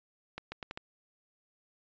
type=accelerating click train; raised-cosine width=0.3 ms; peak=-23 dBFS; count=5; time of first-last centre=0.38-0.775 s; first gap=140 ms; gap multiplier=0.77; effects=resampled to 16000 Hz